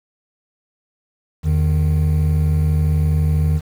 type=tone pair together; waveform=triangle; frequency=81.3 / 153.47 Hz; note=E2 / D#3; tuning=-23 / -23 cents; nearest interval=major seventh; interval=1100 cents; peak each=-13 / -15 dBFS; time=1.43-3.61 s; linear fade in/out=50 ms; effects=tanh soft clip ceiling -5 dBFS + 7-bit